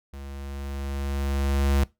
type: tone with level ramp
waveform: square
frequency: 69.3 Hz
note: C#2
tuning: in tune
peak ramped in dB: -38 to -19 dBFS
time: 0.13-1.84 s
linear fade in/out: 5 ms
effects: noise-tail reverb RT60 0.2 s tail -20 dB re dry